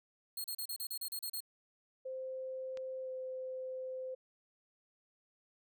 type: tone bursts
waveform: 5% pulse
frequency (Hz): 4269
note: C8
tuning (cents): +34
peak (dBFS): -31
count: 10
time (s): 0.37-1.405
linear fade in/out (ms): 5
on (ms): 72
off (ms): 35
type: tone with pitch glide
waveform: sine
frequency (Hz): 521 to 516.8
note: C5 to C5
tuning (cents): -7 to -21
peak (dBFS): -39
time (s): 2.05-4.15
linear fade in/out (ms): 10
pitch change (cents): -14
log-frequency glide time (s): 3.03-3.09
type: click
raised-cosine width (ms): 0.2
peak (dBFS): -33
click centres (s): 2.773
effects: none